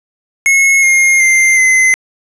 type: tone with pitch steps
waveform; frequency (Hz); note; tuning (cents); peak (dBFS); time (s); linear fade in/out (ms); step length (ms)
square; 2177 / 2135 / 2093 / 2052; C#7 / C7 / C7 / C7; -32 / +34 / 0 / -34; -7; 0.46-1.94; 0; 370
effects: resampled to 24000 Hz + 8-bit